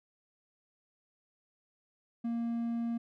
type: tone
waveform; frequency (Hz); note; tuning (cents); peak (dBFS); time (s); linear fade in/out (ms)
triangle; 233.1; A#3; 0; -29; 2.24-2.98; 10
effects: none